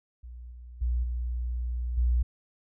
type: tone with level steps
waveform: sine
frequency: 60.4 Hz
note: B1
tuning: 38 cents flat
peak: -40 / -42 / -24 / -28 / -21 dBFS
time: 0.23-2.23 s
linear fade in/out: 10 ms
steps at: 0.51 / 0.81 / 1.03 / 1.97 s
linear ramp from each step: 10 ms
effects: none